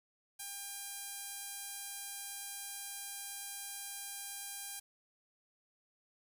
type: tone with band-pass filter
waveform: sawtooth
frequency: 801 Hz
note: G5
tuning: 37 cents sharp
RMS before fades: -45 dBFS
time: 0.39-4.8 s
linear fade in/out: 10 ms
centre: 11000 Hz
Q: 1.2
effects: 11-bit